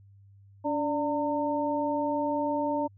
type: tone cluster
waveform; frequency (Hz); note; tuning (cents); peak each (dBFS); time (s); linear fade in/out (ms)
sine; 288 / 587 / 910; D4 / D5 / A#5; -34 / -1 / -42; -30; 0.64-2.88; 20
effects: added 99 Hz sine -52 dBFS peak until 2.97 s